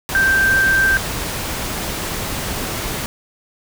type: tone in noise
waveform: sine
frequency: 1568 Hz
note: G6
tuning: in tune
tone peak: -12 dBFS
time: 0.15-0.97 s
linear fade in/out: 0 ms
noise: pink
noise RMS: -24 dBFS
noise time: 0.09-3.06 s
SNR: +9 dB
effects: none